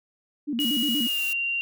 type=tone with vibrato; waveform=sine; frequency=261.1 Hz; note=C4; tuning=3 cents flat; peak=-25 dBFS; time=0.47-1.08 s; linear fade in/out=20 ms; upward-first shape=square; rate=8.4 Hz; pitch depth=200 cents each way
type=tone with pitch glide; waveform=sine; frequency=2900 to 2766 Hz; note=F#7 to F7; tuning=-35 to -17 cents; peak=-24 dBFS; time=0.59-1.61 s; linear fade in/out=0 ms; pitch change=-82 cents; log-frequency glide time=1.02-1.22 s
type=noise; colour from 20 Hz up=blue; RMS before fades=-35 dBFS; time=0.6-1.33 s; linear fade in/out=0 ms
effects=none